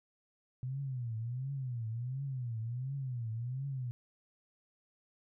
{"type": "tone with vibrato", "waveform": "sine", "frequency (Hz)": 124.3, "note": "B2", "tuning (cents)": 12, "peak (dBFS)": -35, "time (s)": [0.63, 3.91], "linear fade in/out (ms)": 0, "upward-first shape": "triangle", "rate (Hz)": 1.4, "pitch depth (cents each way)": 220, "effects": []}